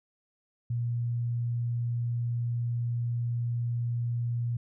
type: tone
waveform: sine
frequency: 119 Hz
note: A#2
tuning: 36 cents sharp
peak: -27 dBFS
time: 0.7-4.57 s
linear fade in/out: 5 ms
effects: none